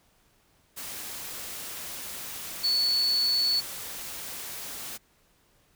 sine tone in noise, 4436 Hz, C#8, in tune, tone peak -22 dBFS, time 2.63-3.61 s, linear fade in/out 20 ms, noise white, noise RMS -38 dBFS, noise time 0.76-4.98 s, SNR +13 dB, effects pink hiss -65 dBFS RMS until 5.75 s

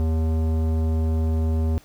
sine tone with tanh clipping, 80 Hz, D#2, 49 cents sharp, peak -21 dBFS, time 0-1.78 s, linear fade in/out 0 ms, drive 16 dB, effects pink hiss -53 dBFS RMS until 1.84 s

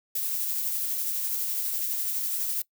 violet noise with tremolo, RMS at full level -28 dBFS, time 0.15-2.62 s, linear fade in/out 5 ms, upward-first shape sine, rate 12 Hz, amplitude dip 25%, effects noise-tail reverb RT60 0.1 s tail -21 dB re dry

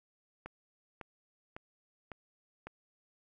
click train, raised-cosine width 0.5 ms, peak -28 dBFS, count 5, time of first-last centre 0.46-2.67 s, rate 1.81 Hz, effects none

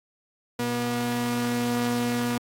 sawtooth tone pair together, 120.7 / 241 Hz, B2 / B3, -39 / -42 cents, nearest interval octave, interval 1197 cents, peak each -29 / -21 dBFS, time 0.59-2.38 s, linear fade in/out 5 ms, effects AAC 64 kbps

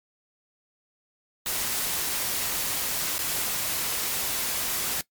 white noise with dropouts, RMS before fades -28 dBFS, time 1.46-5.01 s, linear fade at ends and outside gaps 1 ms, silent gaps 3.182-3.19 s, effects noise-tail reverb RT60 0.1 s tail -20 dB re dry + MP3 96 kbps

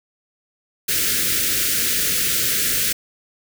white band-stop noise, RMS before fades -20 dBFS, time 0.88-2.93 s, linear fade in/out 10 ms, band 520 to 1400 Hz, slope 48 dB/octave, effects none

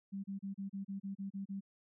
sine tone bursts, 196.3 Hz, G3, 3 cents sharp, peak -38 dBFS, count 10, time 0.12-1.608 s, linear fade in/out 20 ms, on 120 ms, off 32 ms, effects none

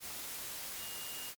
sine tone in noise, 2843 Hz, F7, 30 cents sharp, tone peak -49 dBFS, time 0.77-1.33 s, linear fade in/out 50 ms, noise white, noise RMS -43 dBFS, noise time 0-1.35 s, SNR -9 dB, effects MP3 96 kbps

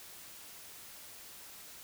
silence, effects white hiss -51 dBFS RMS until 1.83 s

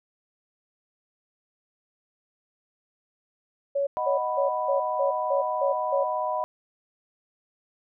sine tone bursts, 560 Hz, C#5, 18 cents sharp, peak -22 dBFS, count 8, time 3.75-6.04 s, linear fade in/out 10 ms, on 120 ms, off 190 ms
sine chord, B major, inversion first, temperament equal, 622.3 / 740 / 987.8 Hz, D#5 / F#5 / B5, 0 / 0 / 0 cents, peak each -29 / -31 / -28 dBFS, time 3.97-6.44 s, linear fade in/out 0 ms
effects none

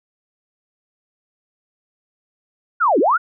sine linear two-way sweep, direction down then up, 1503 to 246.9 to 1503 Hz, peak -12 dBFS, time 2.8-3.18 s, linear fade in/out 20 ms, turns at 2.99 s, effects none

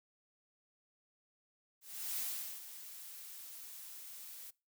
blue noise with ADSR envelope, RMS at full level -38 dBFS, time 1.81-4.51 s, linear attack 360 ms, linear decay 440 ms, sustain -12 dB, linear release 13 ms, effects noise-tail reverb RT60 0.3 s tail -24 dB re dry

